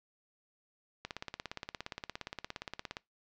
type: click train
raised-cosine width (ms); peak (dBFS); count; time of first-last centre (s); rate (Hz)
0.2; -21; 34; 1.05-2.969; 17.2
effects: noise-tail reverb RT60 0.2 s tail -23 dB re dry + low-pass 5000 Hz 12 dB/octave